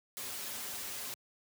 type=noise with comb filter; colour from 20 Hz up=white; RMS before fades=-41 dBFS; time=0.17-1.14 s; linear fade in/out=0 ms; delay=6.2 ms; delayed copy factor=-0.9; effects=high-pass 100 Hz 12 dB/octave